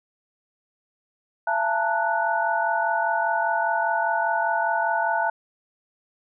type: tone cluster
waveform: sine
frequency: 675 / 868 / 913 / 1476 Hz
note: E5 / A5 / A#5 / F#6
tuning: +41 / -24 / -36 / -5 cents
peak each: -26 dBFS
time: 1.47-5.3 s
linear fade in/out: 5 ms
effects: none